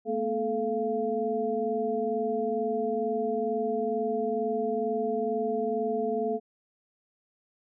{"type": "tone cluster", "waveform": "sine", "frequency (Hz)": [219.4, 241.6, 434.3, 690], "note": ["A3", "B3", "A4", "F5"], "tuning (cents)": [-5, -38, -23, -21], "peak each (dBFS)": [-35, -35, -28, -32], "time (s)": [0.05, 6.4], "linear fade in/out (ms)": 50, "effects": []}